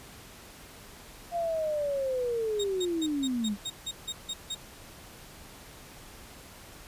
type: linear sweep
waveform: sine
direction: down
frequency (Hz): 698.5 to 196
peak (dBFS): -27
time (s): 1.31-3.57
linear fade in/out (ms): 50
type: tone bursts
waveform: 30% pulse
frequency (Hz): 3729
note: A#7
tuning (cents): 0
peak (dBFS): -29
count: 10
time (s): 2.59-4.55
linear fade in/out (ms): 10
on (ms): 52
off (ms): 160
effects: pink hiss -49 dBFS RMS until 6.87 s + resampled to 32000 Hz